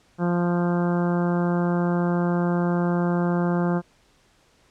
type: harmonic tone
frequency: 174.61 Hz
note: F3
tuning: in tune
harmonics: 1 / 2 / 3 / 4 / 5 / 6 / 7 / 8 / 9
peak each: -21 / -27 / -31 / -33 / -35 / -37 / -38 / -39 / -40 dBFS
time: 0.18-3.82 s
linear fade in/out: 50 ms
effects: pink hiss -60 dBFS RMS until 4.7 s + low-pass 8000 Hz 12 dB/octave